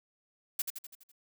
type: noise with echo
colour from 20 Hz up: blue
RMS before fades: -31 dBFS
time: 0.59-0.62 s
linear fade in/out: 5 ms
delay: 83 ms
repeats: 6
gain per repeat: -5 dB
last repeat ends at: 1.118 s
effects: none